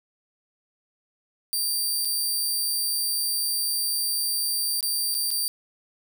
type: tone with dropouts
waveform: 15% pulse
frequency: 4688 Hz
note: D8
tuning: 4 cents flat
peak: -17 dBFS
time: 1.53-5.48 s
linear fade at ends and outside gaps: 0 ms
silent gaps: 2.049-2.054 / 4.807-4.828 / 5.143-5.149 / 5.305-5.313 s
effects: 9-bit